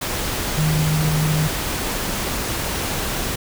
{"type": "tone in noise", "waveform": "sine", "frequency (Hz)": 154.5, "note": "D#3", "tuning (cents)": -12, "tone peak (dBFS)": -17, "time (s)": [0.57, 1.48], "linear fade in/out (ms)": 10, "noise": "pink", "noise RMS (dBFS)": -24, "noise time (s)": [0.01, 3.36], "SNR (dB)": 4, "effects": []}